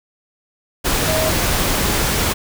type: tone in noise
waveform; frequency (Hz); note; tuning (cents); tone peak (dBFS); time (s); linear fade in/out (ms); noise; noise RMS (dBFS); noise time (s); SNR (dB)
sine; 634; D#5; +32; -19; 1.07-1.3; 20; pink; -18; 0.84-2.34; -4
effects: none